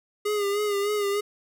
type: tone with vibrato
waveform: square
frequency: 410 Hz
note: G#4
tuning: 22 cents flat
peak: -24 dBFS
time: 0.25-1.21 s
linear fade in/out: 10 ms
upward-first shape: sine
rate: 3.3 Hz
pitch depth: 48 cents each way
effects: none